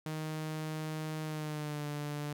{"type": "tone with pitch glide", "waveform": "sawtooth", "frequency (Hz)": [156, 147.24], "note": ["D#3", "D3"], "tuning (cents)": [5, 5], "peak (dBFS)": -32, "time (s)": [0.06, 2.33], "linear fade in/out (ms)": 2, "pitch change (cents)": -100, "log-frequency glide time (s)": [1.23, 1.86], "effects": []}